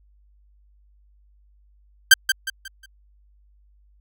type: tone with echo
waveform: sawtooth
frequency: 1568 Hz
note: G6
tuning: in tune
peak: -3 dBFS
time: 2.11-2.14 s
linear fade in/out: 5 ms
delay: 180 ms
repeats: 4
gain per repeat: -9 dB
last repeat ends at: 2.86 s
effects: added 50 Hz sine -54 dBFS peak until 4 s